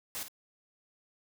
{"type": "noise with echo", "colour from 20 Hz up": "white", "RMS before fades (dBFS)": -38, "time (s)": [0.15, 0.23], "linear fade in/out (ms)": 0, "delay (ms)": 52, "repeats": 1, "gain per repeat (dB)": -9, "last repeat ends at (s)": 0.282, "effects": []}